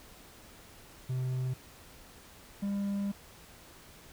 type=tone pair in turn; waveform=triangle; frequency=128.5 / 200.2 Hz; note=C3 / G3; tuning=-31 / +37 cents; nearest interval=minor sixth; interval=768 cents; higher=second; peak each=-28 dBFS; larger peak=neither; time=1.09-1.54 / 2.62-3.12 s; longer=second; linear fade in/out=10 ms; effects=pink hiss -54 dBFS RMS until 4.12 s